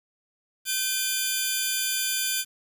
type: tone cluster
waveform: 10% pulse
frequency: 1540 / 2425 / 3491 Hz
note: G6 / D#7 / A7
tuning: -31 / -45 / -14 cents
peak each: -21 dBFS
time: 0.65-2.45 s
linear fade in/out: 50 ms
effects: 9-bit